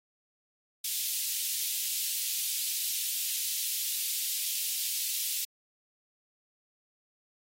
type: high-pass noise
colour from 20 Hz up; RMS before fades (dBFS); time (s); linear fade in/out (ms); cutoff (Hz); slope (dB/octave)
white; -32; 0.84-5.45; 5; 2800; 24
effects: AAC 48 kbps